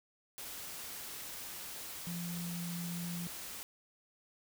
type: tone in noise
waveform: sine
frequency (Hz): 172.8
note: F3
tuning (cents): -18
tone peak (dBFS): -38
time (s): 2.07-3.27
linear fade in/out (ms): 0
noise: white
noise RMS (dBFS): -45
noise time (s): 0.38-3.63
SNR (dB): +4
effects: none